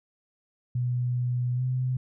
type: tone with pitch glide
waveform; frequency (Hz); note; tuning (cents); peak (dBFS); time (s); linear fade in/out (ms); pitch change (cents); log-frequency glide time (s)
sine; 123.47 to 127.68; B2 to C3; 0 to -42; -24; 0.75-1.97; 5; +58; 1.55-1.62
effects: none